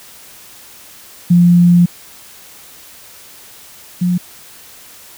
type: tone pair in turn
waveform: sine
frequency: 174.61 / 178.38 Hz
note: F3 / F3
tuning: 0 / +37 cents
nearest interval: unison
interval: 37 cents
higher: second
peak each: -5 / -11 dBFS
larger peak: first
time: 1.3-1.86 / 4.01-4.18 s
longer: first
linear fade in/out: 10 ms
effects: white hiss -39 dBFS RMS until 5.17 s